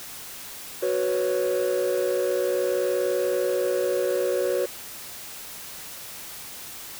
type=chord; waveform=triangle; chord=F# suspended fourth; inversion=none; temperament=equal; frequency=370 / 493.9 / 554.4 Hz; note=F#4 / B4 / C#5; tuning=0 / 0 / 0 cents; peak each=-23 dBFS; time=0.82-4.66 s; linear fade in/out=10 ms; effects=tanh soft clip ceiling -16 dBFS + white hiss -39 dBFS RMS until 6.99 s